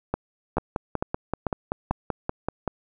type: two click trains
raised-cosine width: 1 ms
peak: -11 / -10 dBFS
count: 12 / 5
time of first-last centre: 0.57-2.677 / 0.14-1.91 s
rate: 5.22 / 2.26 Hz
effects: none